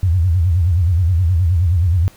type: tone with vibrato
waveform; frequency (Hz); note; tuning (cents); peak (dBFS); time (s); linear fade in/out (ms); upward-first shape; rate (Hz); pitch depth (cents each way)
sine; 87.31; F2; 0; -11; 0.03-2.08; 0; sine; 9.5; 160
effects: pink hiss -47 dBFS RMS until 2.16 s